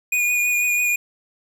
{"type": "tone with vibrato", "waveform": "square", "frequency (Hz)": 2451, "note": "D#7", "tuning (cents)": -27, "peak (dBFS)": -18, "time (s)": [0.12, 0.96], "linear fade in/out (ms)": 5, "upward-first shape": "triangle", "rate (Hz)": 6.1, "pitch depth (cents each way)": 21, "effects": ["9-bit"]}